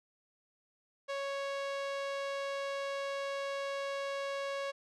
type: tone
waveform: sawtooth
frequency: 554.4 Hz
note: C#5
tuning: in tune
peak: -31 dBFS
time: 1.08-4.72 s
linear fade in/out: 20 ms
effects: low-pass 5000 Hz 12 dB/octave